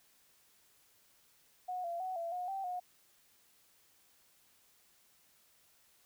sine tone with pitch steps, 730 / 685 / 746 / 675 / 721 / 777 / 722 Hz, F#5 / F5 / F#5 / E5 / F#5 / G5 / F#5, -24 / -34 / +14 / +41 / -45 / -16 / -43 cents, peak -36 dBFS, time 1.68-2.8 s, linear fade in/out 10 ms, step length 160 ms, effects white hiss -68 dBFS RMS until 6.05 s

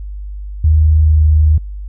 sine tone with pitch glide, 77.78 to 77.06 Hz, D#2 to D#2, 0 to -16 cents, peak -6 dBFS, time 0.64-1.58 s, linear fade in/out 5 ms, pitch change -16 cents, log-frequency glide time 1.05-1.19 s, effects added 50 Hz sine -23 dBFS peak until 1.88 s

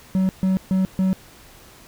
triangle tone bursts, 188.6 Hz, F#3, 33 cents sharp, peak -14 dBFS, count 4, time 0.15-1.13 s, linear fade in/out 0 ms, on 140 ms, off 140 ms, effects pink hiss -47 dBFS RMS until 1.87 s

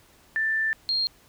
sine tone pair in turn, 1772 / 4224 Hz, A6 / C8, +12 / +16 cents, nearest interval octave + minor third, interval 1504 cents, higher second, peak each -22 dBFS, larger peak neither, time 0.36-0.73 / 0.89-1.07 s, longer first, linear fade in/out 0 ms, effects pink hiss -57 dBFS RMS until 1.28 s

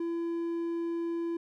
triangle tone, 337 Hz, E4, 38 cents sharp, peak -28 dBFS, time 0-1.37 s, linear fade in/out 5 ms, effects none

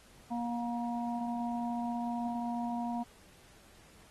harmonic tone, 237.4 Hz, A#3, 32 cents sharp, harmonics 1 / 3 / 4, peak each -34 / -38 / -41 dBFS, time 0.3-3.04 s, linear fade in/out 20 ms, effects pink hiss -60 dBFS RMS until 4.1 s + AAC 32 kbps

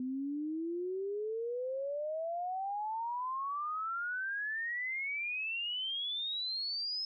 sine exponential sweep, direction up, 251 to 5190 Hz, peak -34 dBFS, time 0-7.05 s, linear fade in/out 2 ms, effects none

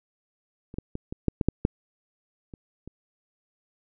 clicks, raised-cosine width 3 ms, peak -28 / -16 / -19 / -20 / -8 / -11 / -7 / -7 / -28 / -27 dBFS, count 10, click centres 0.741 / 0.785 / 0.954 / 1.125 / 1.283 / 1.412 / 1.486 / 1.651 / 2.538 / 2.876 s, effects none

